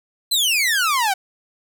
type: exponential sweep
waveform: sawtooth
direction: down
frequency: 4186 to 740 Hz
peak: -13 dBFS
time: 0.31-1.14 s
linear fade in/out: 10 ms
effects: none